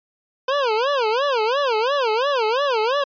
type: tone with vibrato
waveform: 25% pulse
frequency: 498.2 Hz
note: B4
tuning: 15 cents sharp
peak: -14 dBFS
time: 0.48-3.04 s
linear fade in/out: 5 ms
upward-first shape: sine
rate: 2.9 Hz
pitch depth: 260 cents each way
effects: resampled to 11025 Hz